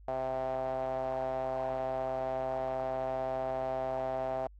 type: tone with band-pass filter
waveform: sawtooth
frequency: 130.81 Hz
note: C3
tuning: in tune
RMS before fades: -34 dBFS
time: 0.08-4.47 s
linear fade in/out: 0 ms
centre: 700 Hz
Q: 7.9
effects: added 50 Hz sine -51 dBFS peak until 4.59 s + AAC 48 kbps